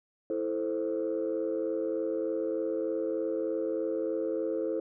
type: chord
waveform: sine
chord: A minor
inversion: second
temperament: equal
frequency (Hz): 329.6 / 440 / 523.3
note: E4 / A4 / C5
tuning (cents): 0 / 0 / 0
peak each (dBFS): -32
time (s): 0.3-4.8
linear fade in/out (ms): 2
effects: tanh soft clip ceiling -22 dBFS